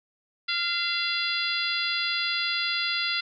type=harmonic tone with a mistuned harmonic; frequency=685 Hz; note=F5; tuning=34 cents flat; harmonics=2 / 3 / 4 / 5 / 6 / 7; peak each=-32 / -32 / -32 / -32 / -32 / -32 dBFS; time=0.48-3.21 s; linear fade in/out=10 ms; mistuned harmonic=2; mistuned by=+32 cents; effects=none